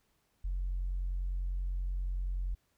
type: tone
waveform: sine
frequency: 45.15 Hz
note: F#1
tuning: 42 cents flat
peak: -30 dBFS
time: 0.44-2.55 s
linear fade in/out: 10 ms
effects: tanh soft clip ceiling -28 dBFS + pink hiss -75 dBFS RMS until 2.77 s